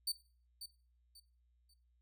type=tone with echo; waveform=sawtooth; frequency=4563 Hz; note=C#8; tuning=49 cents sharp; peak=-32 dBFS; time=0.07-0.12 s; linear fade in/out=5 ms; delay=540 ms; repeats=3; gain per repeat=-11 dB; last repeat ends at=1.74 s; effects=noise-tail reverb RT60 0.4 s tail -17 dB re dry + added 60 Hz sine -70 dBFS peak until 2.01 s